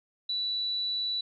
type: tone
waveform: sine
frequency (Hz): 3951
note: B7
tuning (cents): 0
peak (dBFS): -28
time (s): 0.29-1.21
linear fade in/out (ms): 5
effects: none